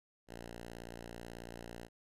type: tone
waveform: 5% pulse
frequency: 58.27 Hz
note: A#1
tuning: in tune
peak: -35 dBFS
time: 0.27-1.89 s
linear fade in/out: 50 ms
effects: resampled to 32000 Hz